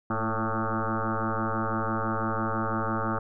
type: tone with frequency modulation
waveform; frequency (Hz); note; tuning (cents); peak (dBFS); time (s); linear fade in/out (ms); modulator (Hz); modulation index
sine; 558; C#5; +11; -25; 0.1-3.19; 5; 111; 7.6
effects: none